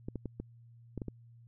clicks, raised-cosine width 3 ms, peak -25 dBFS, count 7, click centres 0.085 / 0.157 / 0.257 / 0.4 / 0.977 / 1.018 / 1.083 s, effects added 117 Hz sine -54 dBFS peak until 1.47 s

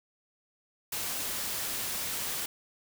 white noise, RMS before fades -34 dBFS, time 0.92-2.46 s, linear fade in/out 5 ms, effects none

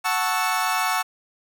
30% pulse chord, F# minor seventh, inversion none, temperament equal, 740 / 880 / 1108.7 / 1318.5 Hz, F#5 / A5 / C#6 / E6, 0 / 0 / 0 / 0 cents, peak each -24 dBFS, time 0.04-1.03 s, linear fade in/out 20 ms, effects none

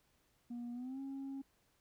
sine tone with pitch glide, 239.6 to 272.1 Hz, A#3 to C#4, +48 to -32 cents, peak -39 dBFS, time 0.5-1.42 s, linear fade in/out 10 ms, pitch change +220 cents, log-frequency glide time 0.73-1 s, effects tanh soft clip ceiling -40 dBFS + pink hiss -75 dBFS RMS until 1.8 s

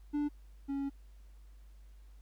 triangle tone pair in turn, 293.2 / 277.3 Hz, D4 / C#4, -3 / +1 cents, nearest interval minor second, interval 96 cents, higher first, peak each -28 / -31 dBFS, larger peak first, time 0.13-0.29 / 0.68-0.9 s, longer second, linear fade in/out 20 ms, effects added 50 Hz sine -52 dBFS peak until 2.21 s + pink hiss -72 dBFS RMS until 2.21 s

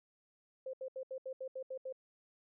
sine tone bursts, 523.3 Hz, C5, in tune, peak -39 dBFS, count 9, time 0.66-1.926 s, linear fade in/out 5 ms, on 74 ms, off 75 ms, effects none

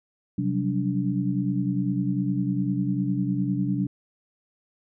sine tone cluster, 130.6 / 183.2 / 193.1 / 289.3 Hz, C3 / F#3 / G3 / D4, -3 / -17 / -26 / -26 cents, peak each -28 dBFS, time 0.38-3.87 s, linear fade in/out 5 ms, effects none

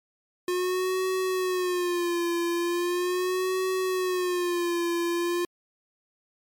square tone with vibrato, 358 Hz, F4, 43 cents sharp, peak -25 dBFS, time 0.48-5.45 s, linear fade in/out 2 ms, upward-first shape sine, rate 0.39 Hz, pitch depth 78 cents each way, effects MP3 96 kbps

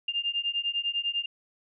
sine beating tone pair, 2800 / 2810 Hz, F7 / F7, +4 / +10 cents, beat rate 10 Hz, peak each -30 dBFS, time 0.08-1.26 s, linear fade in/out 5 ms, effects none

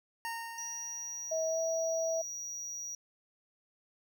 25% pulse tone with exponential decay, 921 Hz, A#5, 21 cents flat, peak -31 dBFS, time 0.25-1.77 s, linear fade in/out 0 ms, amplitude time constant 330 ms
triangle tone, 5770 Hz, F#8, 44 cents flat, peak -37 dBFS, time 0.58-2.95 s, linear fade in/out 2 ms
sine tone with pitch glide, 641 to 652.2 Hz, E5 to E5, -49 to -19 cents, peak -30 dBFS, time 1.31-2.22 s, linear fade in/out 10 ms, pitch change +30 cents, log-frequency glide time 1.48-1.59 s
effects none

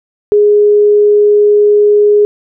sine tone, 415.3 Hz, G#4, in tune, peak -4 dBFS, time 0.32-2.25 s, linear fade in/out 0 ms, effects none

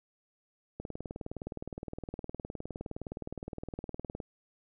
click train, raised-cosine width 2 ms, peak -25 dBFS, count 67, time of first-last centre 0.8-4.202 s, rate 19.4 Hz, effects none

